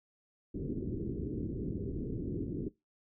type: low-pass noise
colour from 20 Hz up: white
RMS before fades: -37 dBFS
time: 0.54-2.69 s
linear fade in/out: 10 ms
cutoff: 390 Hz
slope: 48 dB/octave
effects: noise-tail reverb RT60 0.2 s tail -20 dB re dry